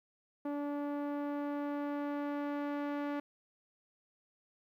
sawtooth tone with low-pass filter sweep, 288.9 Hz, D4, 28 cents flat, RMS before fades -37 dBFS, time 0.45-3.2 s, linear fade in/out 5 ms, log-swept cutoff 950 to 1800 Hz, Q 0.78, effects 12-bit

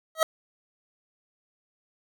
25% pulse tone with exponential growth, 640 Hz, D#5, 49 cents sharp, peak -12 dBFS, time 0.15-0.23 s, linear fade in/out 2 ms, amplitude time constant 17 ms, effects none

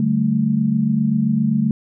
sine chord, D suspended fourth, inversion none, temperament equal with one note detuned, 146.83 / 192.41 / 220 Hz, D3 / G3 / A3, 0 / -32 / 0 cents, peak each -21 / -21 / -17 dBFS, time 0-1.71 s, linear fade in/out 2 ms, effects none

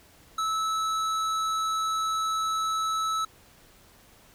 triangle tone with hard clipping, 1305 Hz, E6, 18 cents flat, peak -27 dBFS, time 0.38-3.25 s, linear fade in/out 5 ms, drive 16 dB, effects pink hiss -56 dBFS RMS until 4.34 s

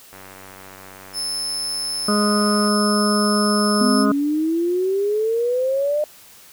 click train, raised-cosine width 0.5 ms, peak -25 dBFS, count 244, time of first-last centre 0.13-2.68 s, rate 95.3 Hz
30% pulse tone, 5250 Hz, E8, 8 cents flat, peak -19 dBFS, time 1.13-4.06 s, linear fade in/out 50 ms
harmonic tone, 207.7 Hz, G#3, in tune, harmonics 1 / 2 / 3 / 5 / 6 / 7, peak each -18 / -24 / -26 / -31 / -23 / -31 dBFS, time 2.08-4.12 s, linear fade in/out 5 ms
sine exponential sweep, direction up, 244.8 to 609 Hz, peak -17 dBFS, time 3.81-6.04 s, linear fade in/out 2 ms
effects white hiss -46 dBFS RMS until 6.52 s

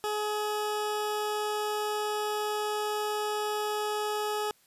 20% pulse tone, 421.9 Hz, G#4, 27 cents sharp, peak -24 dBFS, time 0.04-4.51 s, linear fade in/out 0 ms, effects white hiss -64 dBFS RMS until 4.66 s + resampled to 32000 Hz

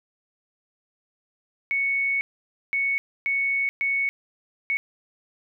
sine tone bursts at uneven times, 2217 Hz, C#7, in tune, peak -21 dBFS, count 5, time 1.71-2.21 / 2.73-2.98 / 3.26-3.69 / 3.81-4.09 / 4.7-4.77 s, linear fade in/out 0 ms, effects none

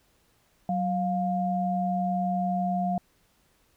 sine tone pair together, 186.73 / 705 Hz, F#3 / F5, +16 / +16 cents, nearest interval octave + major seventh, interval 2300 cents, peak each -27 dBFS, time 0.69-2.98 s, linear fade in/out 2 ms, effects pink hiss -66 dBFS RMS until 3.76 s

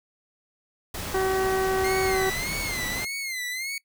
pink noise, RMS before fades -33 dBFS, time 0.94-3.05 s, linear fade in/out 5 ms
harmonic tone, 380 Hz, F#4, 46 cents sharp, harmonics 1 / 2 / 3 / 4 / 5, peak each -23 / -29 / -33 / -35 / -37 dBFS, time 1.14-2.3 s, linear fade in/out 5 ms
sawtooth tone with vibrato, 2093 Hz, C7, in tune, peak -26 dBFS, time 1.84-3.78 s, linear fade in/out 2 ms, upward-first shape sine, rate 1.7 Hz, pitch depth 110 cents each way
effects noise-tail reverb RT60 0.1 s tail -21 dB re dry

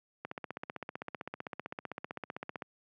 click train, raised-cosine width 0.5 ms, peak -23 dBFS, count 38, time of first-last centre 0.25-2.622 s, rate 15.6 Hz, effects high-pass 150 Hz 12 dB/octave

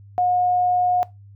sine tone, 721 Hz, F#5, 45 cents flat, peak -16 dBFS, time 0.18-1.03 s, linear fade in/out 0 ms, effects noise-tail reverb RT60 0.2 s tail -20 dB re dry + added 100 Hz sine -42 dBFS peak until 1.35 s

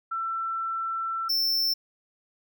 sine / square tone pair in turn, 1340 / 5360 Hz, E6 / E8, +28 / +28 cents, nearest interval 2 octaves, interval 2400 cents, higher second, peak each -27 / -23 dBFS, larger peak second, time 0.11-1.29 / 1.29-1.74 s, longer first, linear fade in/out 10 ms, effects none

